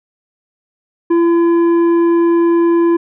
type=tone with tanh clipping; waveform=sine; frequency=338.7 Hz; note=E4; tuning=47 cents sharp; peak=-10 dBFS; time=1.1-2.97 s; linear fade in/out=10 ms; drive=8 dB; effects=none